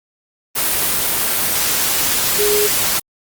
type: tone in noise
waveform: sine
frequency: 415.3 Hz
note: G#4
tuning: in tune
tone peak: -15 dBFS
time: 2.38-2.68 s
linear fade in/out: 20 ms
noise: white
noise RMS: -17 dBFS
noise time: 0.55-3 s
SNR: -1 dB
effects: Opus 24 kbps